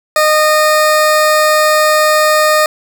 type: tone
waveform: 20% pulse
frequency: 614 Hz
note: D#5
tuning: 23 cents flat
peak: -3 dBFS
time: 0.16-2.66 s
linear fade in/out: 2 ms
effects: none